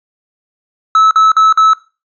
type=tone bursts; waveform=triangle; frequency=1302 Hz; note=E6; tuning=22 cents flat; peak=-3 dBFS; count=4; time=0.95-1.734 s; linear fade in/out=2 ms; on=160 ms; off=48 ms; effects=noise-tail reverb RT60 0.3 s tail -19 dB re dry + resampled to 16000 Hz